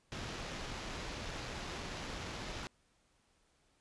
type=noise with sample-and-hold; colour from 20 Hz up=pink; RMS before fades=-43 dBFS; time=0.12-2.67 s; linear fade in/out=0 ms; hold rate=8820 Hz; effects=pink hiss -73 dBFS RMS until 3.8 s + resampled to 22050 Hz